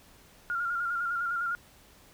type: tone with vibrato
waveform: sine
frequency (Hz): 1400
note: F6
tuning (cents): +4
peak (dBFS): -28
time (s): 0.5-1.55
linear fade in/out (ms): 0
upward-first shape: square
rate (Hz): 9.9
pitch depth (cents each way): 36
effects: pink hiss -57 dBFS RMS until 2.13 s